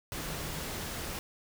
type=tone in noise; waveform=sine; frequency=155.5 Hz; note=D#3; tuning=1 cent flat; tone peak=-44 dBFS; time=0.17-0.59 s; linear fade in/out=0 ms; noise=pink; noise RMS=-38 dBFS; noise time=0.12-1.19 s; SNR=-9 dB; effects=none